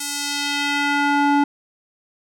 square tone with band-pass filter sweep, 286.7 Hz, D4, 42 cents flat, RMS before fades -20 dBFS, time 0-1.44 s, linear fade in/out 5 ms, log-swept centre 8900 to 660 Hz, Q 1, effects none

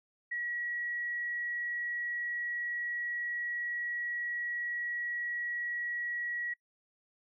sine tone, 1919 Hz, A#6, 50 cents sharp, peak -33 dBFS, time 0.31-6.54 s, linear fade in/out 10 ms, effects noise-tail reverb RT60 0.1 s tail -25 dB re dry

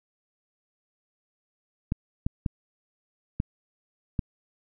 clicks, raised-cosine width 5 ms, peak -13 dBFS, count 5, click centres 1.921 / 2.265 / 2.462 / 3.401 / 4.192 s, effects none

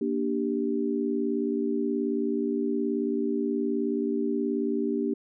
sine chord, G minor, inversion first, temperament just, 235.2 / 294 / 392 Hz, Bb3 / D4 / G4, +16 / +2 / 0 cents, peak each -29 dBFS, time 0.01-5.14 s, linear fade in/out 5 ms, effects none

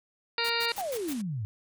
harmonic tone, 466.2 Hz, A#4, in tune, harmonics 1 / 2 / 3 / 4 / 5 / 6 / 8 / 9 / 10, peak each -35 / -35 / -35 / -35 / -35 / -35 / -35 / -35 / -35 dBFS, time 0.38-0.72 s, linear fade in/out 2 ms
white noise bursts, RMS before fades -39 dBFS, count 5, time 0.44-1.137 s, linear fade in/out 10 ms, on 61 ms, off 98 ms
white low-pass noise, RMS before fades -48 dBFS, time 0.68-1.22 s, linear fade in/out 10 ms, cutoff 11000 Hz, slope 48 dB/octave
sine exponential sweep, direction down, 826 to 98.5 Hz, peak -30 dBFS, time 0.78-1.45 s, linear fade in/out 0 ms
effects none

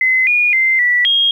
sine tone with pitch steps, 2044 / 2442 / 2080 / 1957 / 3254 Hz, C7 / D#7 / C7 / B6 / G#7, -41 / -33 / -11 / -16 / -36 cents, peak -10 dBFS, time 0.01-1.31 s, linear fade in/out 2 ms, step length 260 ms, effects 8-bit

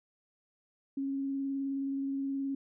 sine tone with vibrato, 273.8 Hz, C#4, 21 cents flat, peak -31 dBFS, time 0.97-2.55 s, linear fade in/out 5 ms, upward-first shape sine, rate 19 Hz, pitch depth 14 cents each way, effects none

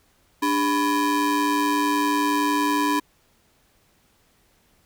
square ring-modulated tone, 349.2 Hz, F4, in tune, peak -17 dBFS, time 0.42-3 s, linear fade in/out 10 ms, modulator 643 Hz, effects pink hiss -62 dBFS RMS until 4.85 s

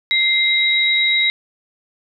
sine tone pair together, 2093 / 3823 Hz, C7 / A#7, 0 / +43 cents, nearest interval minor seventh, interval 1043 cents, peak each -16 dBFS, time 0.11-1.3 s, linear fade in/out 0 ms, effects none

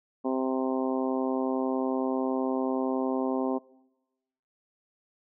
harmonic tone, 130.81 Hz, C3, in tune, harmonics 2 / 3 / 4 / 5 / 6 / 7 / 8, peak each -28 / -32 / -34 / -36 / -38 / -39 / -40 dBFS, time 0.24-3.59 s, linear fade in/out 20 ms, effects noise-tail reverb RT60 1.0 s tail -23 dB re dry

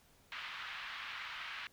pink band-pass noise, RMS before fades -45 dBFS, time 0.32-1.67 s, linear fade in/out 0 ms, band 1200 to 3400 Hz, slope 24 dB/octave, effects pink hiss -67 dBFS RMS until 1.72 s

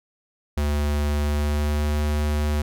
square tone with pitch glide, 73.42 to 74.62 Hz, D2 to D2, 0 to +28 cents, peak -21 dBFS, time 0.57-2.62 s, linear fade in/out 5 ms, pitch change +28 cents, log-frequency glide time 1.22-1.94 s, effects none

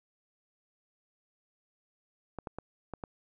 clicks, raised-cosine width 1 ms, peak -24 dBFS, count 5, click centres 2.387 / 2.472 / 2.586 / 2.937 / 3.038 s, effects none

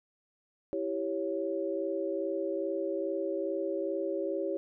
sine chord, C# diminished, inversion first, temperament equal, 329.6 / 392 / 554.4 Hz, E4 / G4 / C#5, 0 / 0 / 0 cents, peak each -35 / -34 / -34 dBFS, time 0.73-4.57 s, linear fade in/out 0 ms, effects none

